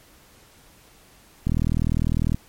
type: click train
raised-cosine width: 5 ms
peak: -10 dBFS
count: 36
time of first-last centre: 1.47-2.345 s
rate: 40 Hz
effects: pink hiss -53 dBFS RMS until 2.48 s + MP3 64 kbps